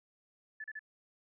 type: tone bursts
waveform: sine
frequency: 1737 Hz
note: A6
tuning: 23 cents flat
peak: -40 dBFS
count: 3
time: 0.6-0.793 s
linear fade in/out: 5 ms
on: 41 ms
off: 35 ms
effects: none